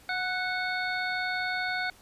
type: harmonic tone with a mistuned harmonic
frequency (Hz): 733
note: F#5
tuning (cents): -16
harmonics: 1 / 2 / 3 / 5 / 6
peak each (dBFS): -34 / -31 / -34 / -41 / -40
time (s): 0.09-1.9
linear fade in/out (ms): 2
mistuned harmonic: 2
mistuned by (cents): +21
effects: pink hiss -56 dBFS RMS until 2.01 s + resampled to 32000 Hz